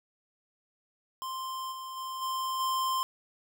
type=tone with level steps; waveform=square; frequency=1046.5 Hz; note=C6; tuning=in tune; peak=-35 / -39 / -36 / -31 / -28 dBFS; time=1.22-3.03 s; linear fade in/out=0 ms; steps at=1.71 / 1.96 / 2.21 / 2.59 s; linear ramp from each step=20 ms; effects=none